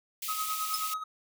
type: high-pass noise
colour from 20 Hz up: white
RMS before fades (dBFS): -36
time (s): 0.22-0.94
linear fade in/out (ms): 5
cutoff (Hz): 2100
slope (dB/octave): 48
type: tone with tremolo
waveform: triangle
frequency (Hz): 1268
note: D#6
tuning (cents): +32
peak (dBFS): -28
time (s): 0.28-1.04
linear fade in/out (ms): 10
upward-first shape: sine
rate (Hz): 9.4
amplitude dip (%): 65
type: tone with exponential decay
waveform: 35% pulse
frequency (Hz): 5160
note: E8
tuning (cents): -38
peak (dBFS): -24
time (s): 0.74-0.82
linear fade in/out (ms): 1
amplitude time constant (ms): 16
effects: none